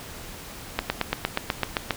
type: slowing click train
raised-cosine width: 0.3 ms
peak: -6 dBFS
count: 10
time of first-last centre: 0.79-1.908 s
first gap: 110 ms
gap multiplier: 1.03
effects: pink hiss -40 dBFS RMS until 1.96 s